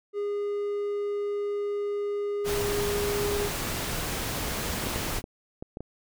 triangle tone, 409.3 Hz, G#4, 25 cents flat, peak -25 dBFS, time 0.13-3.5 s, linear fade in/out 50 ms
pink noise, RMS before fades -31 dBFS, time 2.44-5.22 s, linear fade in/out 50 ms
clicks, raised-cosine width 2 ms, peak -23 dBFS, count 12, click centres 4.134 / 4.365 / 4.484 / 4.838 / 4.871 / 4.96 / 5.067 / 5.186 / 5.241 / 5.625 / 5.771 / 5.806 s
effects none

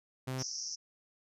sawtooth tone, 130 Hz, C3, 11 cents flat, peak -31 dBFS, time 0.27-0.43 s, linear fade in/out 10 ms
pink band-pass noise, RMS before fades -40 dBFS, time 0.38-0.76 s, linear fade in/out 20 ms, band 5200 to 6100 Hz, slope 96 dB/octave
effects resampled to 32000 Hz

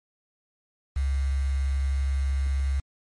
sine tone with quantisation, 68.2 Hz, C#2, 28 cents flat, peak -22 dBFS, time 0.96-2.8 s, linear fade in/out 5 ms, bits 7, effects MP3 48 kbps

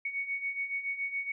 sine beating tone pair, 2223 / 2230.1 Hz, C#7 / C#7, +4 / +10 cents, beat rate 7.1 Hz, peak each -38 / -33 dBFS, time 0.05-1.32 s, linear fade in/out 5 ms, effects none

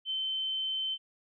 sine tone, 3082 Hz, G7, 30 cents flat, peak -30 dBFS, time 0.05-0.98 s, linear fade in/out 50 ms, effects none

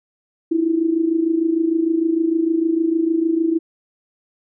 sine tone with amplitude modulation, 327.7 Hz, E4, 10 cents flat, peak -12 dBFS, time 0.51-3.59 s, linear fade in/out 10 ms, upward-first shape sine, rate 26.6 Hz, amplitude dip 70%, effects none

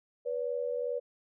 sine tone pair together, 490 / 572.3 Hz, B4 / D5, -14 / -45 cents, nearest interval minor third, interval 269 cents, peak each -32 / -35 dBFS, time 0.25-1 s, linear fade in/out 20 ms, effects none

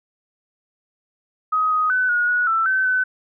sine tone with pitch steps, 1260 / 1252 / 1506 / 1445 / 1462 / 1331 / 1533 / 1511 Hz, D#6 / D#6 / F#6 / F#6 / F#6 / E6 / G6 / F#6, +21 / +10 / +30 / -41 / -21 / +16 / -39 / +36 cents, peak -16 dBFS, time 1.52-3.04 s, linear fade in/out 10 ms, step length 190 ms, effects none

